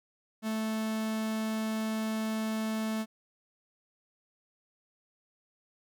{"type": "tone", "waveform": "45% pulse", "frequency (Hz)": 219.4, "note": "A3", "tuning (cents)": -5, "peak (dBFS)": -30, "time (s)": [0.42, 3.06], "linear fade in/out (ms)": 50, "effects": []}